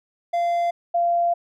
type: tone pair in turn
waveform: triangle / sine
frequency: 690 / 690 Hz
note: F5 / F5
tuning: -21 / -21 cents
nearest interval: unison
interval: 0 cents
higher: neither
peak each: -17 dBFS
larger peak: neither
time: 0.33-0.71 / 0.94-1.34 s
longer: second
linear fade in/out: 10 ms
effects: none